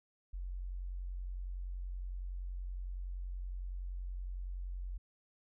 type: tone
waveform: sine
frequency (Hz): 45.34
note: F#1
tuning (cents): -34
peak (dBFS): -38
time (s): 0.33-4.98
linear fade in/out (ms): 10
effects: none